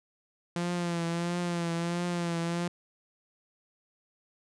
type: tone with vibrato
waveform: sawtooth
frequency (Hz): 171.8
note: F3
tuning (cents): -28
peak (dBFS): -25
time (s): 0.56-2.68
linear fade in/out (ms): 2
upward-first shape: triangle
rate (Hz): 1.5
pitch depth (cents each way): 48
effects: resampled to 22050 Hz